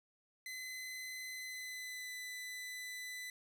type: tone with pitch glide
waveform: sawtooth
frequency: 2031 to 1999.6 Hz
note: B6 to B6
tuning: +48 to +21 cents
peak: -40 dBFS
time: 0.46-3.3 s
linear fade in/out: 2 ms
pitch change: -27 cents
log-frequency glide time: 1.32-2.13 s
effects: none